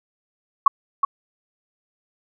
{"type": "tone with echo", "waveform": "sine", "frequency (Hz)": 1111, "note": "C#6", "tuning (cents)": 4, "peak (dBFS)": -8, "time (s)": [0.66, 0.68], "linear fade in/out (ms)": 5, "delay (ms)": 370, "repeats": 1, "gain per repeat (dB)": -6, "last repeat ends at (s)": 1.05, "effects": []}